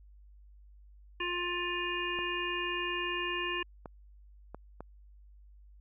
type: harmonic tone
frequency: 352.5 Hz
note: F4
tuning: 16 cents sharp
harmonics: 1 / 3 / 5 / 7 / 8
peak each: -38 / -38 / -38 / -38 / -38 dBFS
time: 1.2-3.63 s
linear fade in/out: 5 ms
type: clicks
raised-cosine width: 1 ms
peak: -28 dBFS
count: 4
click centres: 2.189 / 3.858 / 4.546 / 4.806 s
effects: added 50 Hz sine -53 dBFS peak until 5.8 s